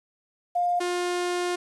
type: tone pair in turn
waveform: sine / sawtooth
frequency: 706 / 354.9 Hz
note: F5 / F4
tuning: +19 / +28 cents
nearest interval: octave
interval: 1191 cents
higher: first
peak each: -21 dBFS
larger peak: neither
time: 0.55-0.8 / 0.8-1.56 s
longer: second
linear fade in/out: 10 ms
effects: resampled to 24000 Hz + 9-bit